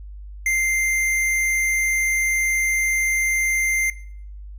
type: tone with hard clipping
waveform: sine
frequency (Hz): 2093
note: C7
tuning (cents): 0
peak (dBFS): -19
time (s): 0.46-3.9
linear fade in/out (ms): 2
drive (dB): 14
effects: noise-tail reverb RT60 0.6 s tail -20 dB re dry + added 50 Hz sine -34 dBFS peak until 4.58 s